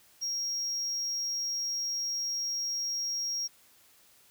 triangle tone, 5600 Hz, F8, 4 cents sharp, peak -29 dBFS, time 0.21-3.48 s, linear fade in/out 20 ms, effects white hiss -61 dBFS RMS until 4.3 s

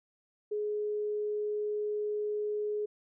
sine tone, 419.7 Hz, G#4, 18 cents sharp, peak -30 dBFS, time 0.51-2.86 s, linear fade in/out 10 ms, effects none

